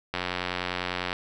click train, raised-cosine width 0.3 ms, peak -12 dBFS, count 90, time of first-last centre 0.14-1.129 s, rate 90 Hz, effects none

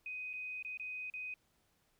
sine tone with dropouts, 2504 Hz, D#7, 10 cents sharp, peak -40 dBFS, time 0.06-1.34 s, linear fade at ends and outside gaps 2 ms, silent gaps 0.332-0.336 / 0.626-0.648 / 0.773-0.797 / 1.1-1.138 s, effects pink hiss -75 dBFS RMS until 1.99 s

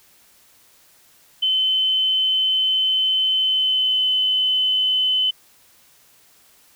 sine tone with pitch glide, 3057 to 3034 Hz, G7 to F#7, -44 to +43 cents, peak -16 dBFS, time 1.42-5.31 s, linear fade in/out 10 ms, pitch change -13 cents, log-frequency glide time 3.38-4.07 s, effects white hiss -54 dBFS RMS until 6.75 s

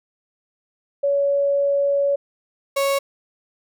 sine / 35% pulse tone pair in turn, 563 / 553.3 Hz, C#5 / C#5, +27 / -3 cents, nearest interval unison, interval 30 cents, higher first, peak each -16 / -16 dBFS, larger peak neither, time 1.03-2.16 / 2.76-2.99 s, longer first, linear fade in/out 10 ms, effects none

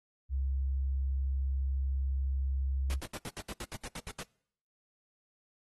sine tone, 67 Hz, C2, 42 cents sharp, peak -29 dBFS, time 0.29-3.01 s, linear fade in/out 50 ms
pink noise bursts, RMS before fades -41 dBFS, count 12, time 2.9-4.227 s, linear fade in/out 0 ms, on 40 ms, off 77 ms
effects noise-tail reverb RT60 0.7 s tail -26 dB re dry + AAC 32 kbps

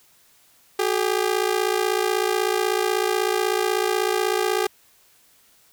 sawtooth ring-modulated tone, 400 Hz, G4, 35 cents sharp, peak -13 dBFS, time 0.79-4.67 s, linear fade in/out 0 ms, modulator 28.1 Hz, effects white hiss -57 dBFS RMS until 5.72 s

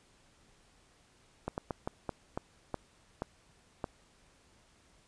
slowing click train, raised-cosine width 1 ms, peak -20 dBFS, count 9, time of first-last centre 1.48-3.842 s, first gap 99 ms, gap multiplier 1.3, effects pink hiss -65 dBFS RMS until 5.07 s + resampled to 22050 Hz

